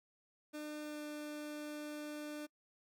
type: tone with pitch glide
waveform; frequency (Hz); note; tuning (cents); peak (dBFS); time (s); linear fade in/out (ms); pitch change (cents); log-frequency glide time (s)
30% pulse; 301 to 298.6; D4 to D4; +43 to +29; -40; 0.53-2.47; 20; -14; 0.81-1.02
effects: noise-tail reverb RT60 0.1 s tail -26 dB re dry